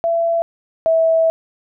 sine tone pair in turn, 671 / 651.9 Hz, E5 / E5, +31 / -19 cents, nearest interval unison, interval 50 cents, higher first, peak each -14 / -11 dBFS, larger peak second, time 0.04-0.42 / 0.86-1.3 s, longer second, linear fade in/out 0 ms, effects none

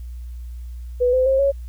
sine tone with pitch steps, 493.9 / 513.4 / 533.6 / 554.7 Hz, B4 / C5 / C5 / C#5, 0 / -33 / +34 / +1 cents, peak -14 dBFS, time 1-1.52 s, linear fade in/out 20 ms, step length 130 ms, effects added 60 Hz sine -30 dBFS peak until 1.68 s + white hiss -59 dBFS RMS until 1.68 s

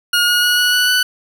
20% pulse tone with pitch steps, 1432 / 1443.6 / 1455.3 / 1467.2 / 1479.1 / 1491.1 Hz, F6 / F#6 / F#6 / F#6 / F#6 / F#6, +43 / -43 / -29 / -15 / -1 / +13 cents, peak -7 dBFS, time 0.13-1.03 s, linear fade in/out 5 ms, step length 150 ms, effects none

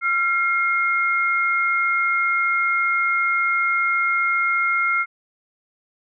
sine tone pair together, 1373.8 / 2139 Hz, F6 / C7, -29 / +38 cents, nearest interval minor sixth, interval 767 cents, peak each -20 dBFS, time 0.01-5.06 s, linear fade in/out 50 ms, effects none

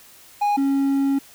triangle tone pair in turn, 823 / 275.2 Hz, G#5 / C#4, -16 / -12 cents, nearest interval octave + perfect fifth, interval 1896 cents, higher first, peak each -15 dBFS, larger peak neither, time 0.41-0.57 / 0.57-1.19 s, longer second, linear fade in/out 10 ms, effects white hiss -48 dBFS RMS until 1.34 s

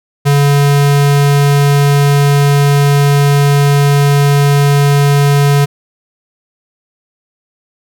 square tone, 142.4 Hz, C#3, 47 cents sharp, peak -7 dBFS, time 0.25-5.66 s, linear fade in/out 20 ms, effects none

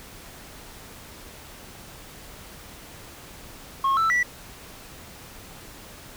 sine tone with pitch steps, 1084 / 1324 / 1956 Hz, C#6 / E6 / B6, -39 / +7 / -17 cents, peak -16 dBFS, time 3.84-4.23 s, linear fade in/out 5 ms, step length 130 ms, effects tanh soft clip ceiling -18 dBFS + pink hiss -44 dBFS RMS until 6.16 s

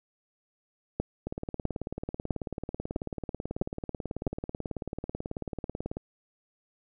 two click trains, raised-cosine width 2 ms, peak -20 / -14 dBFS, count 87 / 6, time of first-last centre 1.27-5.969 / 1-4.268 s, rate 18.3 / 1.53 Hz, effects none

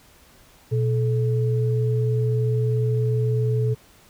sine tone pair together, 121.5 / 432.3 Hz, B2 / A4, -28 / -31 cents, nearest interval octave + minor seventh, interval 2197 cents, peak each -19 / -26 dBFS, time 0.71-3.75 s, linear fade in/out 20 ms, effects pink hiss -53 dBFS RMS until 4.09 s

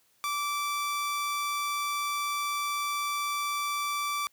sawtooth tone, 1164 Hz, D6, 16 cents flat, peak -25 dBFS, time 0.24-4.27 s, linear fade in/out 0 ms, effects white hiss -67 dBFS RMS until 4.32 s + high-pass 60 Hz 12 dB/octave

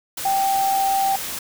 sine tone in noise, 781 Hz, G5, 7 cents flat, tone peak -17 dBFS, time 0.25-1.16 s, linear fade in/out 5 ms, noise white, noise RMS -29 dBFS, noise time 0.17-1.39 s, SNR +9 dB, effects none

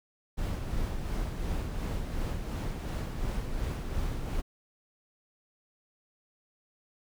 brown noise with tremolo, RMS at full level -31 dBFS, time 0.37-4.42 s, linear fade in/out 20 ms, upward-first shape sine, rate 2.8 Hz, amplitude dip 40%, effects none

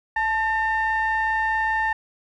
triangle ring-modulated tone, 466.2 Hz, A#4, in tune, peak -15 dBFS, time 0.16-1.93 s, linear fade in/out 5 ms, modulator 1340 Hz, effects none

